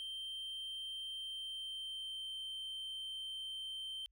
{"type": "tone with pitch glide", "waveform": "triangle", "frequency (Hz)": [3136, 3118], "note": ["G7", "G7"], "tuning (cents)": [0, -10], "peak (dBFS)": -40, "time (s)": [0, 4.06], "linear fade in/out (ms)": 0, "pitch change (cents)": -10, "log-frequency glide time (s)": [1.12, 2.34], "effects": ["added 50 Hz sine -70 dBFS peak until 4.11 s"]}